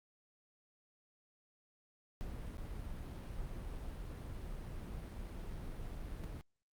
brown noise with dropouts, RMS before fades -44 dBFS, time 2.21-6.41 s, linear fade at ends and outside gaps 0 ms, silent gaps 2.57-2.581 / 5.518-5.522 / 6.238-6.242 s, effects Opus 48 kbps

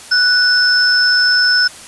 sine tone pair together, 1480 / 5262 Hz, F#6 / E8, 0 / -4 cents, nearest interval octave + minor seventh, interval 2196 cents, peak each -12 dBFS, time 0.11-1.68 s, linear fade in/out 10 ms, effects white hiss -35 dBFS RMS until 1.87 s + resampled to 24000 Hz

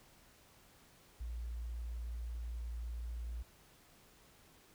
sine tone, 58.27 Hz, A#1, in tune, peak -39 dBFS, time 1.2-3.43 s, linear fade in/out 10 ms, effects pink hiss -64 dBFS RMS until 4.74 s

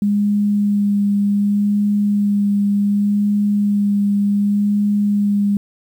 sine tone with vibrato, 204 Hz, G#3, 31 cents flat, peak -13 dBFS, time 0.02-5.57 s, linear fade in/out 2 ms, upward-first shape sine, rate 0.67 Hz, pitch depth 14 cents each way, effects 8-bit

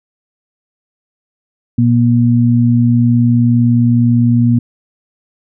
sine tone pair together, 119.22 / 238.8 Hz, A#2 / A#3, +39 / +42 cents, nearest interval octave, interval 1203 cents, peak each -10 dBFS, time 1.78-4.59 s, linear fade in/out 5 ms, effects none

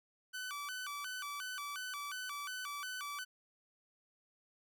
sawtooth tone with vibrato, 1318.5 Hz, E6, in tune, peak -37 dBFS, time 0.33-3.25 s, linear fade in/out 20 ms, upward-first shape square, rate 2.8 Hz, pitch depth 230 cents each way, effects none

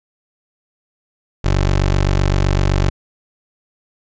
20% pulse tone, 47.8 Hz, G1, 43 cents flat, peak -8 dBFS, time 1.44-2.9 s, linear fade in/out 10 ms, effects resampled to 16000 Hz

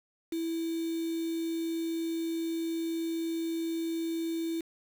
sine tone with quantisation, 329.6 Hz, E4, in tune, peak -30 dBFS, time 0.32-4.61 s, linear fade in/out 5 ms, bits 7, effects none

